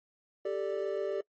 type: chord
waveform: triangle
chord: G suspended second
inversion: none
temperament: equal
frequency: 392 / 440 / 587.3 Hz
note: G4 / A4 / D5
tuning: 0 / 0 / 0 cents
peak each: -32 / -34 / -33 dBFS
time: 0.45-1.21 s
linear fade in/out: 5 ms
effects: noise-tail reverb RT60 0.1 s tail -24 dB re dry + MP3 32 kbps